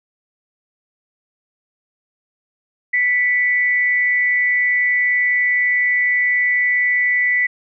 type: tone pair together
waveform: sine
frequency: 1977.6 / 2217 Hz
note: B6 / C#7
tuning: +2 / 0 cents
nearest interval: major second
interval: 198 cents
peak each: -14 / -24 dBFS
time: 2.93-7.47 s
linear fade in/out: 10 ms
effects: none